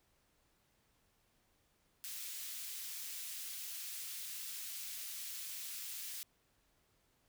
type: high-pass noise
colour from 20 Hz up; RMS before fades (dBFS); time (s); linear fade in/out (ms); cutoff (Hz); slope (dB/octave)
white; -45; 2.04-6.23; 0; 2400; 12
effects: pink hiss -75 dBFS RMS until 7.28 s